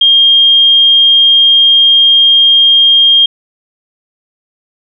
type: tone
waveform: sine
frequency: 3220 Hz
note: G7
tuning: 46 cents sharp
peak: -3 dBFS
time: 0.01-3.26 s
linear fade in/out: 5 ms
effects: none